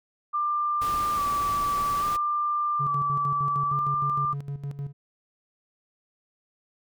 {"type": "tone with vibrato", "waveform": "sine", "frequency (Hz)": 1174.7, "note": "D6", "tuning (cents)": 0, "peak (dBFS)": -23, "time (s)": [0.33, 4.34], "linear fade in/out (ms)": 20, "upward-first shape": "square", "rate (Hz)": 0.59, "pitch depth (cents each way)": 24}
{"type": "noise", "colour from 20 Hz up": "pink", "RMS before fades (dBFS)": -37, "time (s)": [0.81, 2.17], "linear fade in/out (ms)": 10}
{"type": "tone with tremolo", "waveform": "triangle", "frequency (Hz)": 141.3, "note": "C#3", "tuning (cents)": 34, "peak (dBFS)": -27, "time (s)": [2.79, 4.93], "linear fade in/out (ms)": 20, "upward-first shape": "square", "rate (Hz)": 6.5, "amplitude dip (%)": 70}
{"effects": []}